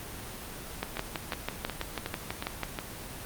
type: two click trains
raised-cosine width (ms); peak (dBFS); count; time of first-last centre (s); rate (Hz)
0.3; -16 / -14; 6 / 12; 0.97-2.788 / 0.83-2.633; 2.75 / 6.1
effects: pink hiss -41 dBFS RMS until 3.25 s + Opus 24 kbps